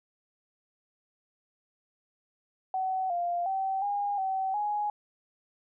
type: tone with pitch steps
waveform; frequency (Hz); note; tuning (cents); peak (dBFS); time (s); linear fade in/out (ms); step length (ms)
sine; 755 / 697 / 770 / 813 / 765 / 833; F#5 / F5 / G5 / G#5 / G5 / G#5; +35 / -4 / -31 / -37 / -42 / +5; -27; 2.74-4.9; 2; 360
effects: none